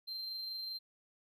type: tone with amplitude modulation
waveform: triangle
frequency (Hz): 4140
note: C8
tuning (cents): -19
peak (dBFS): -37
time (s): 0.07-0.79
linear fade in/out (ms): 20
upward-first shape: sine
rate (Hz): 25.1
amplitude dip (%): 25
effects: none